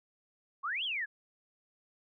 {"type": "exponential two-way sweep", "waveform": "sine", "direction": "up then down", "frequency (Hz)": [1046.5, 3429, 1625], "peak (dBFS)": -32, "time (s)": [0.63, 1.06], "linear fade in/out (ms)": 20, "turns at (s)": 0.84, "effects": []}